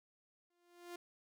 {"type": "tone with exponential growth", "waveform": "sawtooth", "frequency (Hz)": 349.2, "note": "F4", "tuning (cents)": 0, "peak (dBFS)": -40, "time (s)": [0.5, 0.96], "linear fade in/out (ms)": 5, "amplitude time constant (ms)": 99, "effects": []}